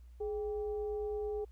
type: tone with frequency modulation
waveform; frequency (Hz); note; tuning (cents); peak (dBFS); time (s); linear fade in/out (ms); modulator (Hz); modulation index
sine; 420; G#4; +19; -34; 0.2-1.45; 10; 369; 0.4
effects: added 60 Hz sine -51 dBFS peak until 1.51 s + pink hiss -75 dBFS RMS until 1.51 s